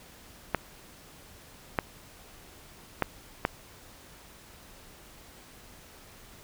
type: clicks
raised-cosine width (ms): 0.5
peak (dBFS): -9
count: 4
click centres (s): 0.547 / 1.788 / 3.023 / 3.451
effects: pink hiss -52 dBFS RMS until 6.43 s